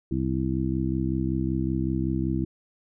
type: harmonic tone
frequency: 65.3 Hz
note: C2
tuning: 3 cents flat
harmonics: 1 / 2 / 3 / 4 / 5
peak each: -31 / -29 / -30 / -31 / -29 dBFS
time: 0.11-2.45 s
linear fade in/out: 5 ms
effects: none